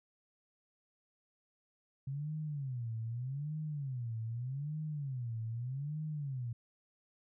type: tone with vibrato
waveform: sine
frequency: 131.9 Hz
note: C3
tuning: 14 cents sharp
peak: -36 dBFS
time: 2.07-6.53 s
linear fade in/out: 5 ms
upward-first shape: sine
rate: 0.82 Hz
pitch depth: 280 cents each way
effects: none